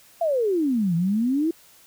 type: exponential two-way sweep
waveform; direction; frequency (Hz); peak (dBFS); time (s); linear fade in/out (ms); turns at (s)
sine; down then up; 698 to 162.9 to 339.3; -19; 0.21-1.51; 5; 0.95
effects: white hiss -53 dBFS RMS until 1.86 s